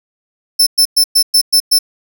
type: tone bursts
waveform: sawtooth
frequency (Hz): 5300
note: E8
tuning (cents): +9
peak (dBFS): -4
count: 7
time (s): 0.59-1.789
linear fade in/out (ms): 10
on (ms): 77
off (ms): 110
effects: none